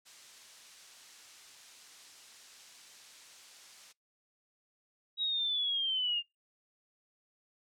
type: noise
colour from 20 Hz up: blue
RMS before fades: -47 dBFS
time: 0.05-3.93 s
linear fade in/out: 20 ms
type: linear sweep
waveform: sine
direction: down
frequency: 3846 to 2794 Hz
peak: -29 dBFS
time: 5.17-6.23 s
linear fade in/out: 50 ms
effects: noise-tail reverb RT60 0.2 s tail -26 dB re dry + low-pass 6000 Hz 12 dB/octave